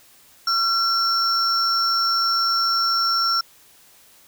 triangle tone pair together, 1362 / 5453 Hz, F6 / F8, -44 / -42 cents, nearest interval 2 octaves, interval 2402 cents, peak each -19 dBFS, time 0.47-3.41 s, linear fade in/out 5 ms, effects white hiss -52 dBFS RMS until 4.27 s

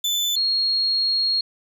35% pulse / sine tone pair in turn, 3511 / 4282 Hz, A7 / C8, -4 / +39 cents, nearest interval minor third, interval 343 cents, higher second, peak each -18 dBFS, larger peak neither, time 0.04-0.36 / 0.36-1.41 s, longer second, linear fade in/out 5 ms, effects none

